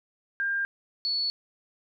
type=tone pair in turn; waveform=sine; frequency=1600 / 4422 Hz; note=G6 / C#8; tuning=+35 / -5 cents; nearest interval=octave + tritone; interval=1760 cents; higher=second; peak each=-25 dBFS; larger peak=neither; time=0.4-0.65 / 1.05-1.3 s; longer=neither; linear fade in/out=0 ms; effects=none